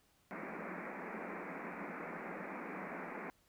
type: band-pass noise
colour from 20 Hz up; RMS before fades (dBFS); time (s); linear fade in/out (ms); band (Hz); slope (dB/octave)
pink; -45; 0.31-3.3; 0; 170 to 2400; 96
effects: pink hiss -72 dBFS RMS until 3.48 s